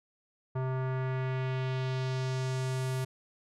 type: tone with low-pass filter sweep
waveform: square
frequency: 130.2 Hz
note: C3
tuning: 8 cents flat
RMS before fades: -32 dBFS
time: 0.55-3.05 s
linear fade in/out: 10 ms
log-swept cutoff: 1100 to 12000 Hz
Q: 1.3
effects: none